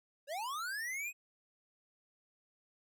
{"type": "linear sweep", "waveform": "square", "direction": "up", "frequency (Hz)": [528, 2549], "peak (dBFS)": -38, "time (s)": [0.27, 1.13], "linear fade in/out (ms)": 50, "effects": []}